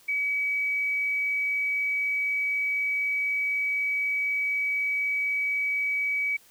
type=tone; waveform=sine; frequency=2276 Hz; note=C#7; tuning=45 cents sharp; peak=-24 dBFS; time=0.08-6.37 s; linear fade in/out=10 ms; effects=white hiss -57 dBFS RMS until 6.5 s